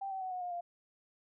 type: tone with pitch steps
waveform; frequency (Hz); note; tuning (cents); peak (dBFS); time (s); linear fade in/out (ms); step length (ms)
sine; 784 / 765.7 / 747.7 / 730.2 / 713.1 / 696.5; G5 / G5 / F#5 / F#5 / F5 / F5; 0 / -41 / +18 / -23 / +36 / -5; -36; 0.01-0.61; 10; 100
effects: none